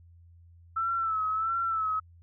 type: tone with vibrato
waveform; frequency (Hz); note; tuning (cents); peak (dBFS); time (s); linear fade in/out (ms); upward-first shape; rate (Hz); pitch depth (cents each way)
sine; 1318.5; E6; 0; -26; 0.76-2; 10; sine; 1.5; 57
effects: added 85 Hz sine -52 dBFS peak until 2.22 s